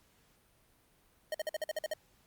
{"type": "tone bursts", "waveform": "square", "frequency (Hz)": 621, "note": "D#5", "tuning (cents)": -3, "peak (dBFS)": -33, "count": 9, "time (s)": [1.32, 1.936], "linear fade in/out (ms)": 2, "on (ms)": 24, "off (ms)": 50, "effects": ["pink hiss -68 dBFS RMS until 2.26 s", "Opus 48 kbps"]}